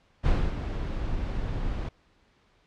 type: noise with ADSR envelope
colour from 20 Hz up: brown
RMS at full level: -21 dBFS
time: 0.23-1.89 s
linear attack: 35 ms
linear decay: 260 ms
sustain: -9 dB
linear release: 5 ms
effects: pink hiss -64 dBFS RMS until 2.66 s + low-pass 4000 Hz 12 dB/octave

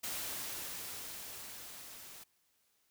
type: noise with level ramp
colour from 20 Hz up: white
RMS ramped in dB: -39 to -52 dBFS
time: 0.03-2.24 s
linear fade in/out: 10 ms
effects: white hiss -75 dBFS RMS until 2.9 s

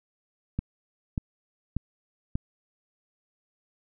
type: click train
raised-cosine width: 5 ms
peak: -15 dBFS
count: 4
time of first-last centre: 0.59-2.355 s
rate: 1.7 Hz
effects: none

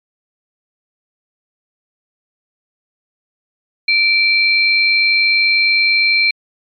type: tone pair together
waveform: sine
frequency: 2343 / 4172 Hz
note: D7 / C8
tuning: -5 / -6 cents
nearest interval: minor seventh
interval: 999 cents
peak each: -11 / -16 dBFS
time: 3.88-6.31 s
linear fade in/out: 5 ms
effects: MP3 64 kbps

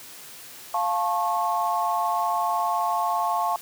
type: chord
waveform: sine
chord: F augmented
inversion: none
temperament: just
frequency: 698.5 / 873.1 / 1091.3 Hz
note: F5 / A5 / C#6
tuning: 0 / -14 / -27 cents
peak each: -26 dBFS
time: 0.74-3.56 s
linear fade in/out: 2 ms
effects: white hiss -43 dBFS RMS until 3.61 s + high-pass 100 Hz 12 dB/octave

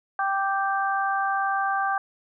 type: harmonic tone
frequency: 391.7 Hz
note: G4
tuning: 1 cent flat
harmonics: 2 / 3 / 4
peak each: -25 / -27 / -28 dBFS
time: 0.19-1.98 s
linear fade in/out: 2 ms
effects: none

